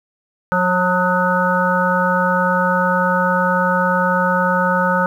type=harmonic tone with a mistuned harmonic; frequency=180.9 Hz; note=F#3; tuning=39 cents flat; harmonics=1 / 3 / 5 / 7 / 8; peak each=-20 / -20 / -20 / -20 / -20 dBFS; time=0.52-5.06 s; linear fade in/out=0 ms; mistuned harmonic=8; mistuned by=+42 cents; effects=8-bit